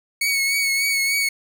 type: tone with vibrato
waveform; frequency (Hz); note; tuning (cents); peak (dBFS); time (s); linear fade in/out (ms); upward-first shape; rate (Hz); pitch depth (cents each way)
sawtooth; 2218; C#7; 0; -15; 0.21-1.29; 5; triangle; 3.4; 37
effects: none